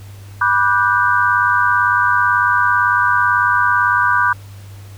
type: chord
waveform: sine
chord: G major seventh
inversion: first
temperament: just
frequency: 980 / 1176 / 1470 / 1568 Hz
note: B5 / D6 / F#6 / G6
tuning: -14 / +2 / -12 / 0 cents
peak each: -17 dBFS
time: 0.41-4.33 s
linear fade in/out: 5 ms
effects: added 99 Hz sine -33 dBFS peak until 4.97 s + pink hiss -45 dBFS RMS until 4.97 s